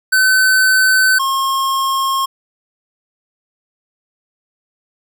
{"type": "tone pair in turn", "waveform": "square", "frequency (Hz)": [1522, 1076.2], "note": ["F#6", "C6"], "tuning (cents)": [48, 48], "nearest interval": "tritone", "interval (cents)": 600, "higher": "first", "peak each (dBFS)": [-10, -15], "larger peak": "first", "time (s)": [[0.12, 1.19], [1.19, 2.26]], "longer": "neither", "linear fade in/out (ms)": 10, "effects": []}